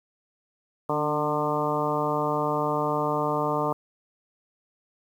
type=harmonic tone with a mistuned harmonic; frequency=150 Hz; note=D3; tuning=37 cents sharp; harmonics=1 / 2 / 3 / 4 / 5 / 6 / 7 / 8; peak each=-33 / -32 / -30 / -30 / -33 / -31 / -31 / -32 dBFS; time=0.89-3.73 s; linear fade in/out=5 ms; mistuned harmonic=2; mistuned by=-37 cents; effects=9-bit